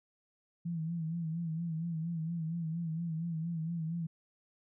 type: tone with vibrato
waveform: sine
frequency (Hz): 164.81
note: E3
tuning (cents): 0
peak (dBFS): -33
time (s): 0.65-4.07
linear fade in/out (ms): 10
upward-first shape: sine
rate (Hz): 4.3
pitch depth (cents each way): 72
effects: none